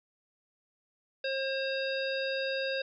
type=harmonic tone; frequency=536 Hz; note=C5; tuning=42 cents sharp; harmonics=1 / 3 / 5 / 7 / 9; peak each=-32 / -37 / -39 / -40 / -42 dBFS; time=1.24-2.82 s; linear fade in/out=5 ms; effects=none